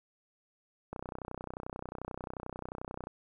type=click train; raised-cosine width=1 ms; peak=-25 dBFS; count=68; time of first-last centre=0.93-3.071 s; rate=31.3 Hz; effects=11-bit